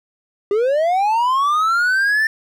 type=linear sweep; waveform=triangle; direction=up; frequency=392 to 1793 Hz; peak=-12 dBFS; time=0.51-2.27 s; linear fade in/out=2 ms; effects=none